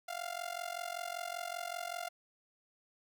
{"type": "tone with amplitude modulation", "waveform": "sawtooth", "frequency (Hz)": 698.5, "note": "F5", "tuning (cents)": 0, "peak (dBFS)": -31, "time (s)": [0.08, 2.09], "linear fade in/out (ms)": 10, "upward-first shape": "sine", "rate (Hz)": 45.2, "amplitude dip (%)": 90, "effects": []}